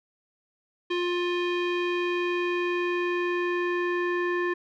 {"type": "tone with low-pass filter sweep", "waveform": "square", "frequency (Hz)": 352.8, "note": "F4", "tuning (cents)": 18, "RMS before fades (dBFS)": -27, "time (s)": [0.9, 4.54], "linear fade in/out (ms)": 10, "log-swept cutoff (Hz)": [3100, 1900], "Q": 2.7, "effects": []}